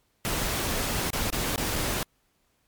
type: noise with dropouts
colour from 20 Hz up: pink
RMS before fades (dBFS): -28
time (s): 0.25-2.03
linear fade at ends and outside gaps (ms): 0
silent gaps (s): 1.104-1.132 / 1.302-1.327 / 1.56-1.579 / 1.756-1.76
effects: pink hiss -70 dBFS RMS until 2.67 s + MP3 96 kbps